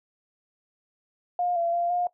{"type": "tone with pitch steps", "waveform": "sine", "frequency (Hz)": [710, 681, 692, 710], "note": ["F5", "F5", "F5", "F5"], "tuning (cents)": [28, -44, -16, 28], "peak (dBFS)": -23, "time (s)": [1.39, 2.07], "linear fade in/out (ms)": 2, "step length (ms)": 170, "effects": ["noise-tail reverb RT60 0.1 s tail -18 dB re dry"]}